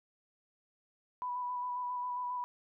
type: tone with vibrato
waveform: sine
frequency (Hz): 987.8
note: B5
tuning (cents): 0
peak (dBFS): -34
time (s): 1.22-2.44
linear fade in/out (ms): 0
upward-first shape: square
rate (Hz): 7.4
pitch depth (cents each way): 15
effects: none